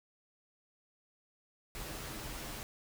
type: noise with comb filter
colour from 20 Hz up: pink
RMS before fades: -43 dBFS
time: 1.75-2.63 s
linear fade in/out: 0 ms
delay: 11 ms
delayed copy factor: -0.55
effects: none